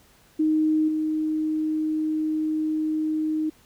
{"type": "tone with level steps", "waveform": "sine", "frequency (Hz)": 311.1, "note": "D#4", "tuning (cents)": 0, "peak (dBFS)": [-18, -22], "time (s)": [0.39, 3.5], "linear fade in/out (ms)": 10, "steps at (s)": 0.88, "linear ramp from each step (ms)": 5, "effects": ["pink hiss -57 dBFS RMS until 3.65 s"]}